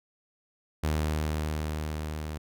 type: tone with level ramp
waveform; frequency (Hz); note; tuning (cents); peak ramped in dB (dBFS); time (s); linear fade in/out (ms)
sawtooth; 76.9; D#2; -20; -21 to -30; 0.83-2.38; 10
effects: none